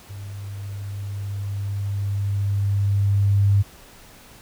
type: tone with level ramp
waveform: sine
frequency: 100 Hz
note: G2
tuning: 35 cents sharp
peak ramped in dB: -32 to -13 dBFS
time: 0.09-3.63 s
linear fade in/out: 20 ms
effects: pink hiss -47 dBFS RMS until 4.41 s